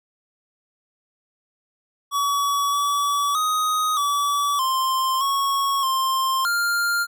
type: tone with pitch steps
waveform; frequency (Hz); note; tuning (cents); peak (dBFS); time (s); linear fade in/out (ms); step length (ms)
square; 1134 / 1144 / 1252 / 1147 / 1049 / 1104 / 1055 / 1400; C#6 / D6 / D#6 / D6 / C6 / C#6 / C6 / F6; +39 / -46 / +10 / -41 / +4 / -7 / +14 / +4; -20; 2.11-7.07; 50; 620
effects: none